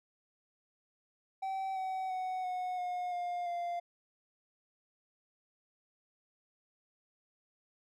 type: tone with pitch steps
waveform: triangle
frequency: 769 / 756.2 / 743.7 / 731.3 / 719.2 / 707.2 / 695.5 Hz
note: G5 / F#5 / F#5 / F#5 / F#5 / F5 / F5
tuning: -33 / +38 / +9 / -20 / -49 / +22 / -7 cents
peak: -32 dBFS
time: 1.42-3.8 s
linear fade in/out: 10 ms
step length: 340 ms
effects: none